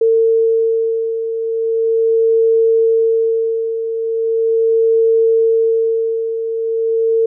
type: beating tone pair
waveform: sine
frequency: 451.9 / 452.29 Hz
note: A4 / A4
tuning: +46 / +48 cents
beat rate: 0.39 Hz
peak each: -19 / -12 dBFS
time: 0.01-7.26 s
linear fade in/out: 5 ms
effects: none